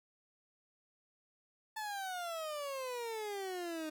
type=exponential sweep; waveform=30% pulse; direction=down; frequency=880 to 306.2 Hz; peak=-36 dBFS; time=1.76-3.9 s; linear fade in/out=10 ms; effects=none